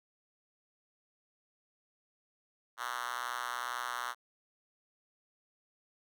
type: tone with high-pass filter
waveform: 5% pulse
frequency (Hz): 122.2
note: B2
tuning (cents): -18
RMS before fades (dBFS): -38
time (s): 2.77-4.15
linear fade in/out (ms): 50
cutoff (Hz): 1200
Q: 2.1
effects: none